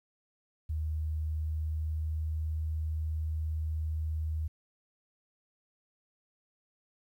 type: tone with pitch glide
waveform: sine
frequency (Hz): 77.78 to 78.5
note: D#2 to D#2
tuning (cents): 0 to +16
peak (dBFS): -30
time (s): 0.69-4.48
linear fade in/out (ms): 10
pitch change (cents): +16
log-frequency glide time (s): 1.24-2.45
effects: 11-bit